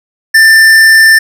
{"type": "tone with tanh clipping", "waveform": "sine", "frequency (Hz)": 1782, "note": "A6", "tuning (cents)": 22, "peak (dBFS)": -3, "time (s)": [0.34, 1.19], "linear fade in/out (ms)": 10, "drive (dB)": 15, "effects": []}